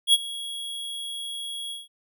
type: tone with ADSR envelope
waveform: square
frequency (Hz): 3322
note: G#7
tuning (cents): 0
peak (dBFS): -13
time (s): 0.07-1.88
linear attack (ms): 64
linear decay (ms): 34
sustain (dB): -19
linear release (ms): 170
effects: none